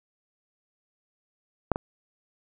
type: clicks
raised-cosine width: 1 ms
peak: -7 / -15 dBFS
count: 2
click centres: 1.717 / 1.759 s
effects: none